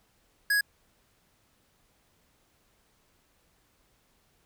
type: tone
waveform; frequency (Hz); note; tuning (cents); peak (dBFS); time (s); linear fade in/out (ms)
square; 1664; G#6; +3; -23; 0.5-0.61; 5
effects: pink hiss -68 dBFS RMS until 4.45 s